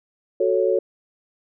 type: chord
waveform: sine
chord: F# minor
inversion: none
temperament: equal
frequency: 370 / 440 / 554.4 Hz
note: F#4 / A4 / C#5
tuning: 0 / 0 / 0 cents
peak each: -21 dBFS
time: 0.4-0.79 s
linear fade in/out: 5 ms
effects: none

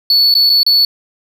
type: tone with dropouts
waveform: triangle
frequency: 4435 Hz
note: C#8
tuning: in tune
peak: -6 dBFS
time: 0.1-0.85 s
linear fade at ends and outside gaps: 2 ms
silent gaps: 0.341-0.351 / 0.495-0.499 / 0.632-0.664 s
effects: none

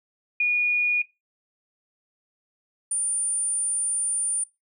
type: tone pair in turn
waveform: sine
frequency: 2447 / 9239 Hz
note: D#7 / D9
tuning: -29 / -29 cents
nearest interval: octave + major seventh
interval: 2300 cents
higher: second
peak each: -18 / -23 dBFS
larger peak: first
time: 0.4-1.02 / 2.91-4.44 s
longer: second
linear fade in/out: 5 ms
effects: noise-tail reverb RT60 0.2 s tail -18 dB re dry

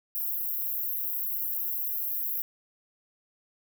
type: high-pass noise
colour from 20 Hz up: pink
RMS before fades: -31 dBFS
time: 0.15-2.42 s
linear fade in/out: 0 ms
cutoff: 12000 Hz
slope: 96 dB/octave
effects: none

